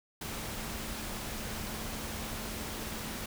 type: tone in noise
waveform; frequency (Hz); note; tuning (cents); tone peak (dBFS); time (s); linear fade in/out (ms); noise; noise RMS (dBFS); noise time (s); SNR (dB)
sine; 220; A3; 0; -46; 0.21-3.26; 5; pink; -39; 0.21-3.26; -10
effects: none